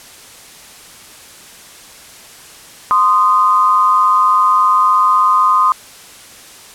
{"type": "tone pair together", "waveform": "sine", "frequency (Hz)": [1039, 1235.6], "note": ["C6", "D#6"], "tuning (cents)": [-12, -12], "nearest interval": "minor third", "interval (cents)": 300, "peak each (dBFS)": -11, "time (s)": [2.91, 5.72], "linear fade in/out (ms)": 0, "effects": ["white hiss -38 dBFS RMS until 6.74 s", "low-pass 11000 Hz 12 dB/octave"]}